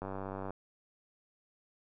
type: click train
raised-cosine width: 1 ms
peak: -26 dBFS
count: 48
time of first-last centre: 0.02-0.506 s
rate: 96.7 Hz
effects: none